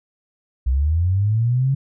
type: linear sweep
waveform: sine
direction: up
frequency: 60.6 to 138.59 Hz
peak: -15 dBFS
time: 0.66-1.75 s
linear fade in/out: 10 ms
effects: none